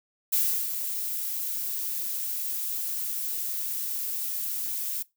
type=noise with ADSR envelope; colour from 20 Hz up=violet; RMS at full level=-23 dBFS; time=0.32-5.03 s; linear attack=12 ms; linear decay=340 ms; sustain=-8 dB; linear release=11 ms; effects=noise-tail reverb RT60 0.2 s tail -20 dB re dry